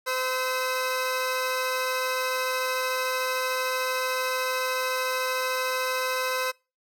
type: tone pair together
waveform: 15% pulse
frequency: 513.3 / 1290 Hz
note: C5 / E6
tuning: -33 / -38 cents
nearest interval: octave + major third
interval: 1595 cents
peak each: -20 / -26 dBFS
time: 0.06-6.52 s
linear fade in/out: 20 ms
effects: noise-tail reverb RT60 0.3 s tail -26 dB re dry